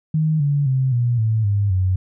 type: tone with pitch steps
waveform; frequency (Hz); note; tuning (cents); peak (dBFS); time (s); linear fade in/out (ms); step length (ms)
sine; 156.4 / 143.42 / 131.52 / 120.6 / 110.59 / 101.41 / 93; D#3 / D3 / C3 / B2 / A2 / G#2 / F#2; +9 / -41 / +9 / -41 / +9 / -41 / +9; -15; 0.14-1.96; 5; 260
effects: none